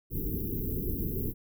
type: band-stop noise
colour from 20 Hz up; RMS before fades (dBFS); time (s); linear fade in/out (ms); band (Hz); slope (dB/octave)
pink; -32; 0.1-1.34; 50; 450 to 12000; 96
effects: none